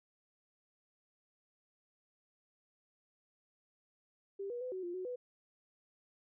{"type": "tone with pitch steps", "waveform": "sine", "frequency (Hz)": [395.2, 482.7, 505, 373.4, 349.5, 369.7, 495.4], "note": ["G4", "B4", "B4", "F#4", "F4", "F#4", "B4"], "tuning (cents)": [14, -40, 39, 16, 1, -1, 5], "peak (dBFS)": -38, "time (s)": [4.39, 5.16], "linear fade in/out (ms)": 10, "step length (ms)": 110, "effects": []}